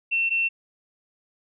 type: tone pair in turn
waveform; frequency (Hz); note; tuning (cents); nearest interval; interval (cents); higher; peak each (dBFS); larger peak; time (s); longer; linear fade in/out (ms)
sine; 2700 / 2700; E7 / E7; +41 / +41; unison; 0; neither; -20; neither; 0.11-0.3 / 0.3-0.49; neither; 20
effects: none